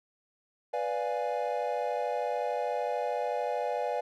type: chord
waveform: triangle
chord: B diminished seventh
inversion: none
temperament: equal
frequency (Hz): 493.9 / 587.3 / 698.5 / 830.6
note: B4 / D5 / F5 / Ab5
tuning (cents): 0 / 0 / 0 / 0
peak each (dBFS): -32 / -32 / -33 / -33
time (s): 0.73-4.01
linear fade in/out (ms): 10
effects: none

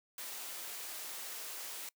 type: high-pass noise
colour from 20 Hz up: white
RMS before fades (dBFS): -44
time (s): 0.18-1.89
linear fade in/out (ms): 2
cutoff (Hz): 380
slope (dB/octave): 12
effects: noise-tail reverb RT60 0.1 s tail -24 dB re dry

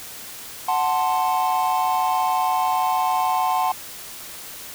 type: chord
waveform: triangle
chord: F# diminished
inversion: none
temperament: equal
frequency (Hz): 740 / 880 / 1046.5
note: F#5 / A5 / C6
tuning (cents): 0 / 0 / 0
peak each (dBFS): -20 / -21 / -22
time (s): 0.68-3.72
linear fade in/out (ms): 5
effects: white hiss -37 dBFS RMS until 4.74 s

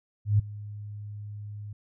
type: tone with ADSR envelope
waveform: sine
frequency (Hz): 103.9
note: G#2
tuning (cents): +1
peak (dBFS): -16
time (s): 0.25-1.73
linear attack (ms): 140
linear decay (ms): 11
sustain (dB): -20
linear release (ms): 5
effects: none

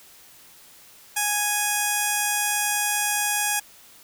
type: tone with notch filter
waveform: 5% pulse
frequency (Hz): 830.6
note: G#5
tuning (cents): 0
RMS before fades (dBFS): -24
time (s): 1.16-3.6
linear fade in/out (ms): 10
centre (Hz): 4200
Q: 1.3
effects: white hiss -50 dBFS RMS until 4.03 s

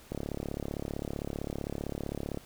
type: click train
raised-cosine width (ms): 2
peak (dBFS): -21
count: 81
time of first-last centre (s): 0.12-2.374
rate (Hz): 35.5
effects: pink hiss -55 dBFS RMS until 2.45 s

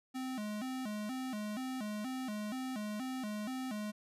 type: tone with vibrato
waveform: square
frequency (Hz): 233.5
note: A#3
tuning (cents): +3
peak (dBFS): -38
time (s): 0.14-3.92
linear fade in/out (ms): 20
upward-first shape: square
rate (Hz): 2.1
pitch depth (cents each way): 180
effects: resampled to 32000 Hz

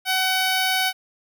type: tone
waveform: 10% pulse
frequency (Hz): 753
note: F#5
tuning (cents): +30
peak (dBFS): -11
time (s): 0.05-0.93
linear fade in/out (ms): 50
effects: none

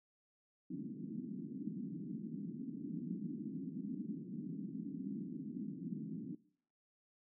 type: band-pass noise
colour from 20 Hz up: white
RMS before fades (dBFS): -44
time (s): 0.7-6.35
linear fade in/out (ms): 5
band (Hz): 160 to 290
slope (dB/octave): 48
effects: noise-tail reverb RT60 0.6 s tail -21 dB re dry

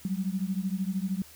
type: beating tone pair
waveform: sine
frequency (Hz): 185 / 198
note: F#3 / G3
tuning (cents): 0 / +18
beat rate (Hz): 13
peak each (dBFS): -30 / -31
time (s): 0.05-1.22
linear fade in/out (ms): 2
effects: added 78 Hz sine -59 dBFS peak until 1.35 s + white hiss -52 dBFS RMS until 1.35 s

